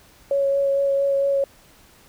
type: tone with vibrato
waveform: sine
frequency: 554.4 Hz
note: C#5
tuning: in tune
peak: -17 dBFS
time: 0.31-1.44 s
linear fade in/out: 2 ms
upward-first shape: sine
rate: 4.4 Hz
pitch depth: 11 cents each way
effects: pink hiss -52 dBFS RMS until 2.08 s